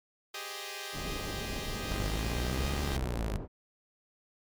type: chord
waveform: 5% pulse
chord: Ab major seventh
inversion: third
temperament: equal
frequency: 392 / 415.3 / 523.3 / 622.3 Hz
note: G4 / Ab4 / C5 / Eb5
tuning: 0 / 0 / 0 / 0 cents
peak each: -31 / -33 / -37 / -32 dBFS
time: 0.34-2.97 s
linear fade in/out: 5 ms
type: low-pass noise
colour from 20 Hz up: pink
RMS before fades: -38 dBFS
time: 0.92-3.48 s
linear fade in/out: 50 ms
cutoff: 560 Hz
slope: 12 dB/octave
type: exponential two-way sweep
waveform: sawtooth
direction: up then down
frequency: 47.87 to 73.42 to 50.6 Hz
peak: -27 dBFS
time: 1.91-3.37 s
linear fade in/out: 0 ms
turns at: 2.81 s
effects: MP3 96 kbps